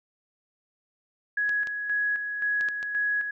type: tone with tremolo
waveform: sine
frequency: 1672 Hz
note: G#6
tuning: 11 cents sharp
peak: -23 dBFS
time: 1.37-3.31 s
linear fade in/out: 5 ms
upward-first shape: square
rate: 1.9 Hz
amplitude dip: 50%
type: clicks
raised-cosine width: 0.2 ms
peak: -23 dBFS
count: 5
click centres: 1.493 / 1.672 / 2.61 / 2.687 / 2.829 s
effects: none